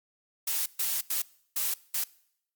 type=noise bursts at uneven times; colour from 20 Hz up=blue; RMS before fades=-29 dBFS; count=5; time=0.47-0.66 / 0.79-1.01 / 1.1-1.22 / 1.56-1.74 / 1.94-2.04 s; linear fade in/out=5 ms; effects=noise-tail reverb RT60 0.7 s tail -22 dB re dry + Opus 48 kbps